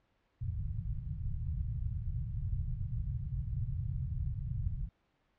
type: low-pass noise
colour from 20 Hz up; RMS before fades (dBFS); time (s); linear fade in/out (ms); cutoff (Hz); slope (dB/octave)
white; -36; 0.41-4.89; 10; 140; 48
effects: pink hiss -75 dBFS RMS until 5.38 s + low-pass 3000 Hz 12 dB/octave